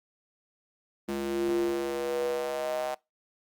square tone with high-pass filter sweep, 69.3 Hz, C#2, in tune, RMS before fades -30 dBFS, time 1.08-2.95 s, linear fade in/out 10 ms, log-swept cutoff 270 to 690 Hz, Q 6.7, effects noise-tail reverb RT60 0.2 s tail -22 dB re dry + Opus 32 kbps

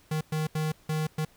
square tone bursts at uneven times, 155.56 Hz, D#3, in tune, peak -27 dBFS, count 5, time 0.11-0.21 / 0.32-0.47 / 0.55-0.72 / 0.89-1.07 / 1.18-1.25 s, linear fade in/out 5 ms, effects pink hiss -60 dBFS RMS until 1.36 s

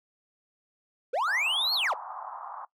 triangle linear two-way sweep, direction up then down, 432.2 to 4435 to 432.2 Hz, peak -23 dBFS, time 1.13-1.94 s, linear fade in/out 10 ms, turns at 1.74 s
pink band-pass noise, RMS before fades -40 dBFS, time 1.27-2.65 s, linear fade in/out 5 ms, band 770 to 1200 Hz, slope 48 dB/octave
effects noise-tail reverb RT60 0.1 s tail -18 dB re dry

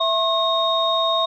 sine tone cluster, 660 / 1077 / 3722 Hz, E5 / C6 / A#7, +2 / +50 / -3 cents, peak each -21 dBFS, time 0-1.26 s, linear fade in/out 10 ms, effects tanh soft clip ceiling -7 dBFS

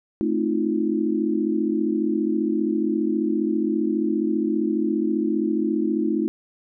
sine chord, F dominant seventh, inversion first, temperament just, 218.3 / 261.9 / 314.3 / 349.2 Hz, A3 / C4 / Eb4 / F4, -13 / +2 / +18 / 0 cents, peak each -25 / -29 / -23 / -26 dBFS, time 0.21-6.28 s, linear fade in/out 0 ms, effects none

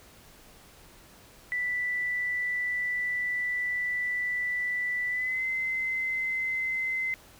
sine tone with pitch glide, 1975.5 to 2059 Hz, B6 to C7, 0 to -28 cents, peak -27 dBFS, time 1.52-7.14 s, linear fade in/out 0 ms, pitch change +72 cents, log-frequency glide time 5.09-5.44 s, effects pink hiss -54 dBFS RMS until 7.39 s

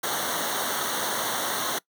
pink noise with comb filter, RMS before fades -28 dBFS, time 0.03-1.79 s, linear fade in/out 10 ms, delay 0.4 ms, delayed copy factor -0.85, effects noise-tail reverb RT60 0.1 s tail -22 dB re dry + high-pass 150 Hz 12 dB/octave

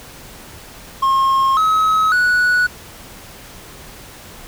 triangle tone with pitch steps, 1074 / 1280 / 1472 Hz, C6 / D#6 / F#6, +45 / +49 / -9 cents, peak -10 dBFS, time 1.02-2.67 s, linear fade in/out 10 ms, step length 550 ms, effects pink hiss -38 dBFS RMS until 4.47 s

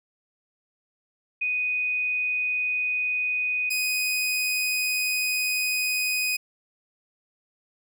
sine / sawtooth tone pair in turn, 2489 / 2498 Hz, D#7 / D#7, 0 / +6 cents, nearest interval unison, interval 6 cents, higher second, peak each -23 / -20 dBFS, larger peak second, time 1.41-3.7 / 3.7-6.37 s, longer second, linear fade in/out 10 ms, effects none

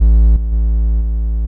triangle tone with level steps, 55 Hz, A1, in tune, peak -3 / -12 / -8 / -11 dBFS, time 0-1.47 s, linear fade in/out 20 ms, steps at 0.36 / 0.52 / 1.01 s, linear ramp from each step 5 ms, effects none

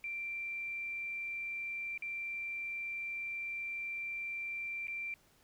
sine tone with dropouts, 2356 Hz, D7, 5 cents sharp, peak -37 dBFS, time 0.04-5.14 s, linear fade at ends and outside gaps 1 ms, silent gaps 1.977-2.022 / 4.871-4.881 s, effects pink hiss -67 dBFS RMS until 5.43 s

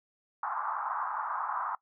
white band-pass noise, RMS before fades -34 dBFS, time 0.43-1.75 s, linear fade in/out 2 ms, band 820 to 1300 Hz, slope 48 dB/octave, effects noise-tail reverb RT60 0.1 s tail -20 dB re dry

